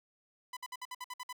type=tone bursts; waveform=sawtooth; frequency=1000 Hz; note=B5; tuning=21 cents sharp; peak=-36 dBFS; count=9; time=0.53-1.328 s; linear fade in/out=5 ms; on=38 ms; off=57 ms; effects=none